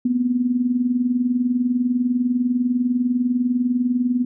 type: tone with tremolo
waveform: sine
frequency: 246.9 Hz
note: B3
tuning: in tune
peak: -14 dBFS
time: 0.05-4.25 s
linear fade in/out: 5 ms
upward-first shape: sine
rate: 20 Hz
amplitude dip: 65%
effects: none